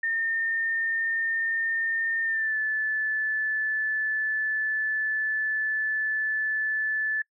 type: tone with pitch glide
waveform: sine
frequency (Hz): 1817 to 1742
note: A#6 to A6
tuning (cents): -45 to -18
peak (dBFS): -24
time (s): 0.03-7.22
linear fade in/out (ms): 5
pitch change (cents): -73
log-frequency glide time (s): 2.24-2.57
effects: noise-tail reverb RT60 0.1 s tail -25 dB re dry